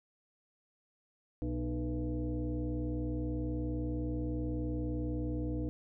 sine tone with frequency modulation, 122.2 Hz, B2, 18 cents flat, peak -32 dBFS, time 1.42-5.69 s, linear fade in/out 0 ms, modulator 184 Hz, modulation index 1.6, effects none

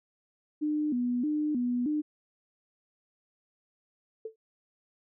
sine tone with vibrato, 271.7 Hz, C#4, 35 cents flat, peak -26 dBFS, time 0.61-2.02 s, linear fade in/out 20 ms, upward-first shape square, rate 1.6 Hz, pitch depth 180 cents each way
sine tone with exponential decay, 442.6 Hz, A4, 10 cents sharp, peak -31 dBFS, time 4.25-4.36 s, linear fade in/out 5 ms, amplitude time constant 22 ms
effects none

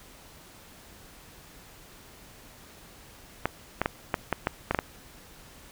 clicks, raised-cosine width 0.5 ms, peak -9 dBFS, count 9, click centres 3.456 / 3.816 / 3.859 / 4.142 / 4.327 / 4.471 / 4.71 / 4.747 / 4.789 s, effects pink hiss -51 dBFS RMS until 5.71 s

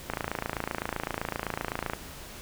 click train, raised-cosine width 0.5 ms, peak -14 dBFS, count 52, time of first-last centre 0.1-1.935 s, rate 27.8 Hz, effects pink hiss -44 dBFS RMS until 2.41 s

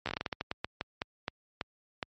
slowing click train, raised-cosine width 0.3 ms, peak -16 dBFS, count 17, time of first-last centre 0.06-2.028 s, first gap 13 ms, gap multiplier 1.26, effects high-pass 60 Hz 12 dB/octave + MP3 32 kbps

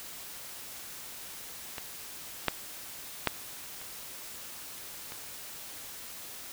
clicks, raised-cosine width 0.3 ms, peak -20 / -8 / -8 / -29 / -24 dBFS, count 5, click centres 1.782 / 2.483 / 3.273 / 3.815 / 5.121 s, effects white hiss -44 dBFS RMS until 6.52 s

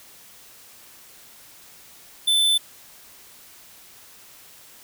square tone, 3523 Hz, A7, 1 cent sharp, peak -17 dBFS, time 2.27-2.58 s, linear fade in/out 10 ms, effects white hiss -48 dBFS RMS until 4.83 s

